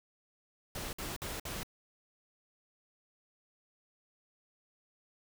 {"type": "noise bursts", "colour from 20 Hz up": "pink", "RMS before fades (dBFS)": -40, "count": 4, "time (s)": [0.75, 1.632], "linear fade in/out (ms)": 2, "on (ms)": 180, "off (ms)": 54, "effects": []}